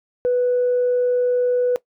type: tone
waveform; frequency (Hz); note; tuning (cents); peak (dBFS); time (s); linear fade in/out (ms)
sine; 493.9; B4; 0; -14; 0.25-1.76; 0
effects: noise-tail reverb RT60 0.1 s tail -19 dB re dry + tanh soft clip ceiling -12 dBFS